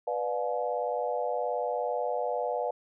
sine chord, B diminished seventh, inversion none, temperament just, 493.9 / 592.7 / 711.2 / 853.4 Hz, B4 / D5 / F5 / Ab5, 0 / +16 / +31 / +47 cents, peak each -32 / -33 / -33 / -36 dBFS, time 0.07-2.71 s, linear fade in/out 5 ms, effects none

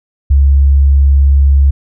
sine tone, 69.3 Hz, C#2, in tune, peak -4 dBFS, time 0.3-1.71 s, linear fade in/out 10 ms, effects none

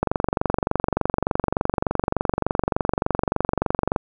click train, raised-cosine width 1 ms, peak -5 dBFS, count 93, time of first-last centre 0.03-3.962 s, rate 23.4 Hz, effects none

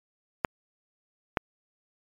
clicks, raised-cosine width 0.5 ms, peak -8 dBFS, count 2, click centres 0.448 / 1.372 s, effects MP3 96 kbps

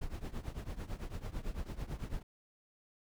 brown noise with tremolo, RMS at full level -37 dBFS, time 0.01-2.23 s, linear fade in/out 10 ms, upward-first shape triangle, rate 9 Hz, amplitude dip 90%, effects none

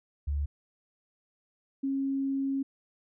sine tone pair in turn, 72.1 / 272.2 Hz, D2 / C#4, -31 / -31 cents, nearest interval octave + major seventh, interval 2300 cents, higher second, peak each -27 dBFS, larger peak neither, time 0.27-0.46 / 1.83-2.63 s, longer second, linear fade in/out 10 ms, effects none

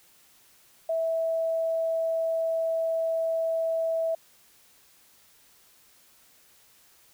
sine tone, 654 Hz, E5, 14 cents flat, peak -24 dBFS, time 0.89-4.15 s, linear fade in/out 5 ms, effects white hiss -59 dBFS RMS until 7.13 s

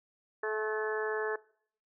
harmonic tone with a mistuned harmonic, 215.9 Hz, A3, 33 cents flat, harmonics 2 / 3 / 4 / 5 / 6 / 7 / 8, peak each -33 / -43 / -42 / -42 / -45 / -43 / -37 dBFS, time 0.43-1.36 s, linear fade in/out 5 ms, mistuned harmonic 3, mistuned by +19 cents, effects noise-tail reverb RT60 0.6 s tail -21 dB re dry

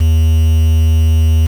triangle tone with quantisation, 79.9 Hz, D#2, 47 cents sharp, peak -5 dBFS, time 0-1.47 s, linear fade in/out 10 ms, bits 5, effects none

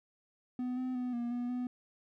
triangle tone with pitch steps, 249.9 / 255.3 / 249.1 / 238.2 / 243.2 / 248.1 Hz, B3 / C4 / B3 / A#3 / B3 / B3, +21 / -42 / +15 / +38 / -26 / +8 cents, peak -31 dBFS, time 0.59-1.67 s, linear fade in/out 2 ms, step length 180 ms, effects none

